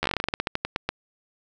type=slowing click train; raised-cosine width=0.3 ms; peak=-8 dBFS; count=18; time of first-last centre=0.03-0.89 s; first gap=12 ms; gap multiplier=1.16; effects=none